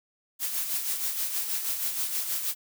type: noise with tremolo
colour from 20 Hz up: blue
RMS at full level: -28 dBFS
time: 0.39-2.55 s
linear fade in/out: 50 ms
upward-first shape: sine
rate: 6.3 Hz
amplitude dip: 50%
effects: none